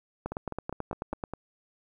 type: two click trains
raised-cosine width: 1 ms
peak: -21 / -18 dBFS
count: 6 / 10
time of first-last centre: 0.32-1.336 / 0.26-1.238 s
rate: 4.92 / 9.2 Hz
effects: 10-bit